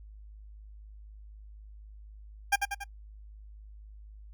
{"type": "tone with echo", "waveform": "20% pulse", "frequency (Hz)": 802, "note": "G5", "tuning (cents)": 39, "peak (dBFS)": -16, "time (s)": [2.52, 2.56], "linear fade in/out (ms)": 10, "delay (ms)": 94, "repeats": 3, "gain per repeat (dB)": -5, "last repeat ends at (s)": 2.842, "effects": ["noise-tail reverb RT60 0.1 s tail -24 dB re dry", "added 52 Hz sine -46 dBFS peak until 4.33 s"]}